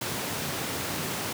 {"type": "high-pass noise", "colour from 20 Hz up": "pink", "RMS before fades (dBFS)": -32, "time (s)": [0.01, 1.33], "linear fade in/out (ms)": 5, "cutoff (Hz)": 100, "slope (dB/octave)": 24, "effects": []}